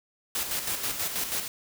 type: noise with tremolo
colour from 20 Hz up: white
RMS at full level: -29 dBFS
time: 0.35-1.48 s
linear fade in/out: 2 ms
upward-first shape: square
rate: 6.2 Hz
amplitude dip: 50%
effects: none